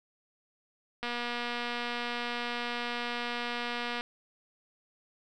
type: click train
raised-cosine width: 0.3 ms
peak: -19 dBFS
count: 716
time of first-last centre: 1.03-4.009 s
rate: 240 Hz
effects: none